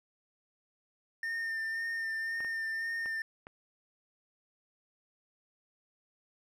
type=tone with vibrato; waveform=triangle; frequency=1812 Hz; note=A#6; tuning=50 cents flat; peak=-31 dBFS; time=1.23-3.22 s; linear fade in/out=2 ms; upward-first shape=sine; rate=1.9 Hz; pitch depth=20 cents each way
type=clicks; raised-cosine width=0.5 ms; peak=-31 dBFS; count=4; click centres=2.405 / 2.447 / 3.059 / 3.469 s
effects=none